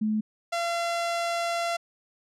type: tone pair in turn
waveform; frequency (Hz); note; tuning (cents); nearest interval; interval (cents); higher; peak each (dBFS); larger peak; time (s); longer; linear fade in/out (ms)
sine / sawtooth; 215.1 / 682.9; A3 / F5; -39 / -39; octave + minor sixth; 2000; second; -23 / -22; second; 0.01-0.21 / 0.52-1.77; second; 10
effects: low-pass 8000 Hz 12 dB/octave